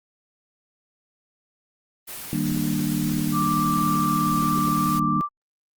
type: noise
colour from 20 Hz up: white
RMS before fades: -35 dBFS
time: 2.07-5 s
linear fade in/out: 20 ms
type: chord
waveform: sine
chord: Eb major seventh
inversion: none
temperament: equal with one note detuned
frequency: 155.56 / 196 / 233.1 / 297.6 Hz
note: Eb3 / G3 / Bb3 / D4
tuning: 0 / 0 / 0 / +23 cents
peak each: -27 dBFS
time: 2.33-5.21 s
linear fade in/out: 0 ms
type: tone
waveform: sine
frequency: 1174.7 Hz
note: D6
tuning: in tune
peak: -22 dBFS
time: 3.32-5.29 s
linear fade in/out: 50 ms
effects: Opus 24 kbps